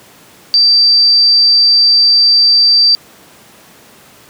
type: tone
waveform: sine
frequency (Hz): 4669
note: D8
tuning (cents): -11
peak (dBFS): -5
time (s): 0.54-2.95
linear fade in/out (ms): 0
effects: pink hiss -41 dBFS RMS until 4.29 s + high-pass 150 Hz 12 dB/octave